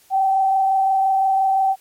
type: tone with frequency modulation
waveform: sine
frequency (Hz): 772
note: G5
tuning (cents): -27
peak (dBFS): -14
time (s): 0.1-1.76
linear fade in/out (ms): 50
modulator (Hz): 25.8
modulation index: 0.47
effects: white hiss -54 dBFS RMS until 1.8 s + MP3 64 kbps